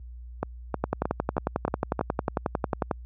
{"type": "two click trains", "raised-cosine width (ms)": 1, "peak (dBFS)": [-12, -10], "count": [6, 24], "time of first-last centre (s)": [[0.43, 1.992], [0.84, 2.912]], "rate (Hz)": [3.2, 11.1], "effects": ["added 60 Hz sine -36 dBFS peak until 3.05 s", "high-pass 60 Hz 12 dB/octave"]}